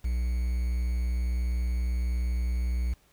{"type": "tone with quantisation", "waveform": "triangle", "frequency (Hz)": 60.7, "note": "B1", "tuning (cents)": -29, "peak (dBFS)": -23, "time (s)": [0.04, 2.94], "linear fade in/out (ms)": 10, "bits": 8, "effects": ["pink hiss -64 dBFS RMS until 3.12 s"]}